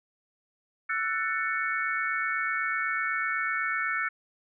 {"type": "chord", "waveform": "sine", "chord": "F# minor seventh", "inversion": "third", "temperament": "just", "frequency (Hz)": [1332, 1480, 1776, 2220], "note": ["E6", "F#6", "A6", "C#7"], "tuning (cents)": [18, 0, 16, 2], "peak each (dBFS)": -32, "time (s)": [0.89, 4.09], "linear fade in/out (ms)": 10, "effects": []}